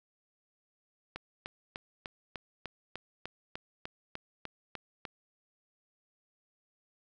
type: click train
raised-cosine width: 0.3 ms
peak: -23 dBFS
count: 14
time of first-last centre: 1.16-5.052 s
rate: 3.34 Hz
effects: none